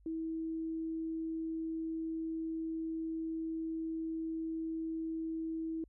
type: tone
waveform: sine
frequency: 323.6 Hz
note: E4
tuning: 32 cents flat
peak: -35 dBFS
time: 0.06-5.84 s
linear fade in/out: 2 ms
effects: added 50 Hz sine -60 dBFS peak until 5.88 s